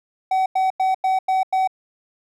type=tone bursts; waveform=triangle; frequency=757 Hz; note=F#5; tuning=39 cents sharp; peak=-14 dBFS; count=6; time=0.31-1.675 s; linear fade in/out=5 ms; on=150 ms; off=93 ms; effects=none